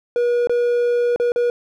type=tone with dropouts; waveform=triangle; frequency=481.3 Hz; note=B4; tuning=45 cents flat; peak=-13 dBFS; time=0.16-1.5 s; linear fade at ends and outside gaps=1 ms; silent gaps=0.472-0.495 / 1.161-1.199 / 1.32-1.36 s; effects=none